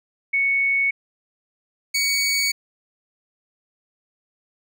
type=tone pair in turn; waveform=sine / 20% pulse; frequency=2217 / 2244 Hz; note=C#7 / C#7; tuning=0 / +21 cents; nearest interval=unison; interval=21 cents; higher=second; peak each=-17 / -14 dBFS; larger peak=second; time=0.33-0.91 / 1.94-2.52 s; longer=neither; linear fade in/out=10 ms; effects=none